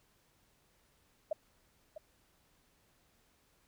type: tone with echo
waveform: sine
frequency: 622.3 Hz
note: D#5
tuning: in tune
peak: -30 dBFS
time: 1.31-1.33 s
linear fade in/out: 5 ms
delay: 650 ms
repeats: 1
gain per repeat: -12 dB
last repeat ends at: 1.98 s
effects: pink hiss -71 dBFS RMS until 3.67 s